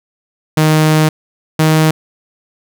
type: tone pair in turn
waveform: sawtooth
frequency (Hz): 155.56 / 157.1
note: D#3 / D#3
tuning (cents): 0 / +17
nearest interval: unison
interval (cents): 17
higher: second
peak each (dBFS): -4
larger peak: neither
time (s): 0.57-1.09 / 1.59-1.91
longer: first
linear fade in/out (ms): 5
effects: none